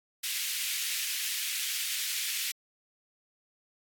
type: high-pass noise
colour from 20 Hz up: pink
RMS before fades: -33 dBFS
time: 0.23-2.52 s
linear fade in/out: 10 ms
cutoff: 2200 Hz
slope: 24 dB/octave
effects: AAC 64 kbps